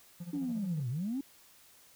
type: tone with tremolo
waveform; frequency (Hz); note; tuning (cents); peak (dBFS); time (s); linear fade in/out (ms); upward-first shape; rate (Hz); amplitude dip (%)
triangle; 173.1; F3; -15; -35; 0.2-0.84; 5; sine; 14; 85
type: linear two-way sweep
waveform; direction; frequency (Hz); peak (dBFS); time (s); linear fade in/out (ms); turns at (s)
sine; down then up; 296.6 to 114.6 to 285.7; -31; 0.33-1.21; 5; 0.89
effects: tanh soft clip ceiling -27 dBFS + white hiss -60 dBFS RMS until 1.95 s